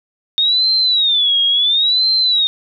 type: tone with vibrato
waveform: sine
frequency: 3673 Hz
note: A#7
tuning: 26 cents flat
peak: -11 dBFS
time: 0.38-2.47 s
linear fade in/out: 0 ms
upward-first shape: sine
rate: 0.72 Hz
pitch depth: 200 cents each way
effects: none